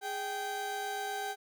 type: tone pair together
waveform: 30% pulse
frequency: 412.8 / 777.6 Hz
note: G#4 / G5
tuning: -10 / -14 cents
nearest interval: major seventh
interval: 1096 cents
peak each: -38 / -33 dBFS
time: 0.01-1.36 s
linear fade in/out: 50 ms
effects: none